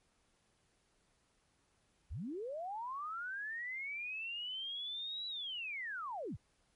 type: linear two-way sweep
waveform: sine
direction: up then down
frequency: 43.65 to 3951 to 43.65 Hz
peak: -39 dBFS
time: 2.1-6.37 s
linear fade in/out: 20 ms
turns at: 5.27 s
effects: pink hiss -75 dBFS RMS until 6.75 s + MP3 48 kbps